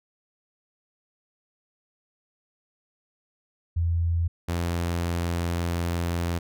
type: tone pair in turn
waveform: sine / sawtooth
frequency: 84.4 / 85.73 Hz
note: E2 / F2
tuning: +41 / -32 cents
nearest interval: unison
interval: 27 cents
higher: second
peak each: -21 dBFS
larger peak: neither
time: 3.76-4.28 / 4.48-6.39 s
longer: second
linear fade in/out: 10 ms
effects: none